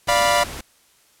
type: noise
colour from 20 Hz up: pink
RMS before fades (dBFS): -33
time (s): 0.07-0.61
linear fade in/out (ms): 5
type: chord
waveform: sawtooth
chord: B diminished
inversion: first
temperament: equal with one note detuned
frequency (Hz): 587.3 / 698.5 / 982.1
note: D5 / F5 / B5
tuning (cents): 0 / 0 / -10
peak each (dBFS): -16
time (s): 0.08-0.44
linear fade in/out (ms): 10
effects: white hiss -57 dBFS RMS until 1.2 s + low-pass 12000 Hz 12 dB/octave